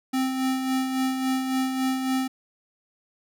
square tone with tremolo, 261.6 Hz, C4, in tune, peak -22 dBFS, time 0.13-2.28 s, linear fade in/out 10 ms, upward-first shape sine, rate 3.6 Hz, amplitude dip 45%, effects none

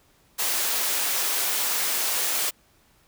white high-pass noise, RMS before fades -25 dBFS, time 0.38-2.51 s, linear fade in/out 20 ms, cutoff 390 Hz, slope 12 dB/octave, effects pink hiss -61 dBFS RMS until 3.07 s

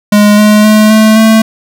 square tone with pitch steps, 207.7 / 211 / 214.3 / 217.6 / 221.1 Hz, G#3 / G#3 / A3 / A3 / A3, 0 / +28 / -45 / -19 / +9 cents, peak -3 dBFS, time 0.12-1.42 s, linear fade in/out 5 ms, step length 260 ms, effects none

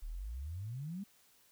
sine exponential sweep, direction up, 34.65 to 208.4 Hz, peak -39 dBFS, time 0.02-1.04 s, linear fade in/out 10 ms, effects white hiss -67 dBFS RMS until 1.51 s

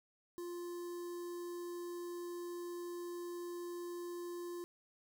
square tone with notch filter, 349.2 Hz, F4, in tune, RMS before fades -44 dBFS, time 0.38-4.64 s, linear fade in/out 0 ms, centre 2500 Hz, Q 0.53, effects 12-bit

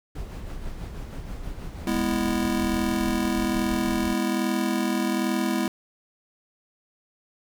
brown noise with tremolo, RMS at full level -33 dBFS, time 0.15-4.14 s, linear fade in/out 5 ms, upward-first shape sine, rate 6.2 Hz, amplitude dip 40%
square chord, E major, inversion first, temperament just, 206 / 247.2 / 329.6 Hz, G#3 / B3 / E4, -14 / +2 / 0 cents, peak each -28 dBFS, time 1.87-5.68 s, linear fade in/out 2 ms
effects none

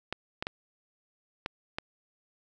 clicks, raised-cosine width 0.3 ms, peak -16 dBFS, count 5, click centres 0.126 / 0.425 / 0.469 / 1.461 / 1.785 s, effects none

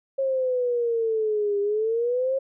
sine exponential two-way sweep, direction down then up, 543 to 401.9 to 543 Hz, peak -21 dBFS, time 0.18-2.39 s, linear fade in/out 10 ms, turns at 1.6 s, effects none

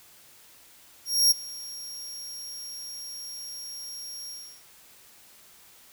sawtooth tone with ADSR envelope, 5588 Hz, F8, in tune, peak -13 dBFS, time 1.05-4.63 s, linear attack 260 ms, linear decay 16 ms, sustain -21 dB, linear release 330 ms, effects white hiss -54 dBFS RMS until 5.92 s

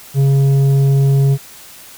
sine tone with tanh clipping, 137.5 Hz, C#3, 14 cents flat, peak -10 dBFS, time 0.14-1.38 s, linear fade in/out 50 ms, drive 7 dB, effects white hiss -38 dBFS RMS until 1.97 s

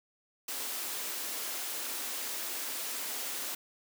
white high-pass noise, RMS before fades -37 dBFS, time 0.48-3.55 s, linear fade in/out 5 ms, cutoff 230 Hz, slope 48 dB/octave, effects none

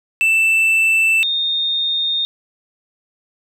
triangle / sine tone pair in turn, 2656 / 3669 Hz, E7 / A#7, +12 / -28 cents, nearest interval tritone, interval 560 cents, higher second, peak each -10 / -16 dBFS, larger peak first, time 0.21-1.23 / 1.23-2.25 s, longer neither, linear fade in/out 0 ms, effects none

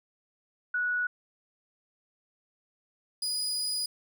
sine / 30% pulse tone pair in turn, 1468 / 4938 Hz, F#6 / D#8, -14 / -14 cents, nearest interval octave + major sixth, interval 2100 cents, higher second, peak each -26 dBFS, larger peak neither, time 0.74-1.07 / 3.22-3.86 s, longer second, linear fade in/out 5 ms, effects none

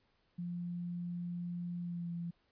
sine tone with pitch glide, 174.61 to 170.92 Hz, F3 to F3, 0 to -37 cents, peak -37 dBFS, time 0.38-2.31 s, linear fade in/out 10 ms, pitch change -37 cents, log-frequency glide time 1.81-2.11 s, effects pink hiss -75 dBFS RMS until 2.51 s + resampled to 11025 Hz

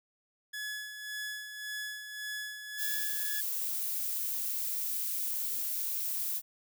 sawtooth tone with tremolo, 1700 Hz, G#6, 40 cents sharp, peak -32 dBFS, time 0.53-3.41 s, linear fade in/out 10 ms, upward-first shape sine, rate 1.8 Hz, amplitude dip 55%
violet noise, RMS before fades -34 dBFS, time 2.77-6.42 s, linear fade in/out 50 ms
effects none

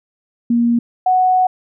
sine tone pair in turn, 236 / 740.2 Hz, A#3 / F#5, +22 / 0 cents, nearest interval octave + minor sixth, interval 1978 cents, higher second, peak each -11 / -10 dBFS, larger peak second, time 0.5-0.79 / 1.06-1.47 s, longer second, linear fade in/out 5 ms, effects none

